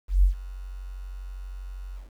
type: tone with ADSR envelope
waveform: sine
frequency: 46.25 Hz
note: F#1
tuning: in tune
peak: -13 dBFS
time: 0.08-2.11 s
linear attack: 150 ms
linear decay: 110 ms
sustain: -21 dB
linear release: 150 ms
effects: 9-bit